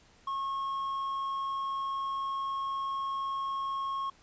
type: tone with hard clipping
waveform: sine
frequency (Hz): 1089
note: C#6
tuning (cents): -31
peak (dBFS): -32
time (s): 0.27-4.1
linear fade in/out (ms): 5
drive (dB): 3
effects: pink hiss -61 dBFS RMS until 4.22 s + resampled to 16000 Hz